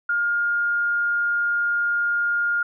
sine tone, 1415 Hz, F6, 22 cents sharp, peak -19 dBFS, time 0.09-2.63 s, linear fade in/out 5 ms, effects none

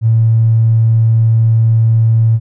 triangle tone with tanh clipping, 113 Hz, A2, 47 cents sharp, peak -6 dBFS, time 0.01-2.4 s, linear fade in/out 50 ms, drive 2 dB, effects none

